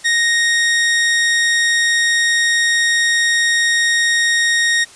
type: tone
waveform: sawtooth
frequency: 1864.7 Hz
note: A#6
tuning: in tune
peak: -9 dBFS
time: 0.04-4.85 s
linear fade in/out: 20 ms
effects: white hiss -41 dBFS RMS until 4.95 s + resampled to 22050 Hz